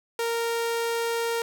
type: tone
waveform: sawtooth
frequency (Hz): 463.8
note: A#4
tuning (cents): -9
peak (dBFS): -21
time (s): 0.19-1.42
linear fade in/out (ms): 2
effects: none